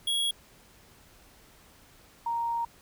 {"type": "tone pair in turn", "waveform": ["square", "sine"], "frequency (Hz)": [3322, 932.2], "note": ["G#7", "A#5"], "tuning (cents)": [0, 0], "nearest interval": "octave + minor seventh", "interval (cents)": 2200, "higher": "first", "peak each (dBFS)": [-26, -27], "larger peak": "first", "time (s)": [[0.07, 0.31], [2.26, 2.65]], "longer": "second", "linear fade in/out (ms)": 5, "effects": ["pink hiss -57 dBFS RMS until 2.81 s"]}